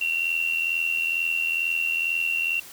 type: tone with amplitude modulation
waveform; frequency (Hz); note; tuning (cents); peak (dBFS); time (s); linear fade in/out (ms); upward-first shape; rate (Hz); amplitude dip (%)
sine; 2739; F7; -34; -19; 0.01-2.6; 5; sine; 82.2; 70
effects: white hiss -44 dBFS RMS until 2.72 s